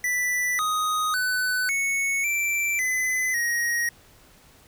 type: tone with pitch steps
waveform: square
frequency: 1978 / 1249 / 1501 / 2210 / 2342 / 2021 / 1885 Hz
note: B6 / D#6 / F#6 / C#7 / D7 / B6 / A#6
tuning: +2 / +6 / +24 / -6 / -5 / +39 / +19 cents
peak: -23 dBFS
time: 0.04-3.89 s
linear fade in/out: 2 ms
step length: 550 ms
effects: pink hiss -54 dBFS RMS until 4.67 s